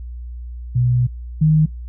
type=tone pair in turn; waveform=sine; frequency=123.47 / 155.56 Hz; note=B2 / D#3; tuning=0 / 0 cents; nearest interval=major third; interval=400 cents; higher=second; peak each=-13 / -10 dBFS; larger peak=second; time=0.75-1.07 / 1.41-1.66 s; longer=first; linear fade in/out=10 ms; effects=noise-tail reverb RT60 0.2 s tail -24 dB re dry + added 60 Hz sine -28 dBFS peak until 1.88 s